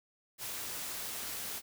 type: noise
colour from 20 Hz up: white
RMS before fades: -40 dBFS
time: 0.38-1.62 s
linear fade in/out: 50 ms
effects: none